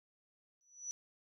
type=tone with exponential growth; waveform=sine; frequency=5920 Hz; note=F#8; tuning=in tune; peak=-36 dBFS; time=0.61-0.91 s; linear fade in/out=0 ms; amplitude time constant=65 ms; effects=none